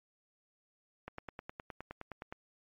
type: click train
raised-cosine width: 0.5 ms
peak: -27 dBFS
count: 13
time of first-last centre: 1.08-2.325 s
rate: 9.64 Hz
effects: MP3 48 kbps